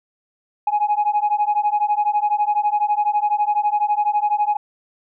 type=beating tone pair; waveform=sine; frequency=829 / 841 Hz; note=G#5 / G#5; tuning=-3 / +22 cents; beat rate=12 Hz; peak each=-18 dBFS; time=0.67-4.57 s; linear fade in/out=5 ms; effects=tanh soft clip ceiling -11 dBFS